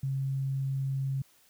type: tone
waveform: sine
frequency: 135.3 Hz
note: C#3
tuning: 42 cents flat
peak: -28 dBFS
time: 0.03-1.22 s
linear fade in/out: 5 ms
effects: white hiss -63 dBFS RMS until 1.49 s